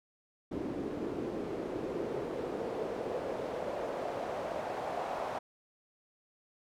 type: noise with band-pass filter sweep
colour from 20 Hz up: pink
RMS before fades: -37 dBFS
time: 0.51-5.39 s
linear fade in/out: 10 ms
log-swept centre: 310 to 740 Hz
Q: 2.5
effects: none